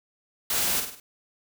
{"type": "noise with echo", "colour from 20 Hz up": "white", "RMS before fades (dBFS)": -26, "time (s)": [0.5, 0.8], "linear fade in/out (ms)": 2, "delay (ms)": 50, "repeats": 4, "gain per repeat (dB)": -6, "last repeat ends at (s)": 1, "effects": []}